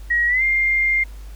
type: tone with pitch glide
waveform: sine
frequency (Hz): 1901 to 2109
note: A#6 to C7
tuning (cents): +33 to +13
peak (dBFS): -15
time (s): 0.1-1.04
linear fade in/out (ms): 10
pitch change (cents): +180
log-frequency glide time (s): 0.27-0.43
effects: added 50 Hz sine -33 dBFS peak until 1.35 s + pink hiss -50 dBFS RMS until 1.35 s